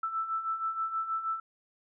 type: beating tone pair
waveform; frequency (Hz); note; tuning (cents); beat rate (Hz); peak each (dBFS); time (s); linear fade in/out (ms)
sine; 1318.5 / 1324.8; E6 / E6; 0 / +8; 6.3; -37 / -31; 0.03-1.4; 5
effects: none